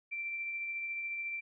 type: tone with tremolo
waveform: sine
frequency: 2349 Hz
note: D7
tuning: in tune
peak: -34 dBFS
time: 0.11-1.41 s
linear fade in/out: 20 ms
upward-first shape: triangle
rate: 14 Hz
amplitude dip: 30%
effects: none